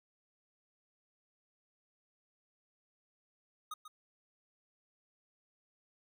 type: tone with echo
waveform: square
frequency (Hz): 1244.5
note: D#6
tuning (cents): 0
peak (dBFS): -40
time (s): 3.71-3.74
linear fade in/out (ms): 5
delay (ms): 140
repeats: 1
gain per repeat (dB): -9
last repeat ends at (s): 3.88
effects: none